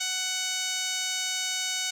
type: tone with band-pass filter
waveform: 15% pulse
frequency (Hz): 744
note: F#5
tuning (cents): +9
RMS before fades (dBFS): -30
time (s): 0-1.91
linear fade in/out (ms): 10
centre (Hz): 5100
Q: 4.8
effects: none